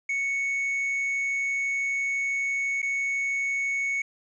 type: tone with dropouts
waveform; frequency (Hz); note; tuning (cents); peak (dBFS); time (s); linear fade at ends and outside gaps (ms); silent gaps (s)
triangle; 2217; C#7; 0; -23; 0.09-4.02; 5; 2.819-2.827
effects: resampled to 22050 Hz + 10-bit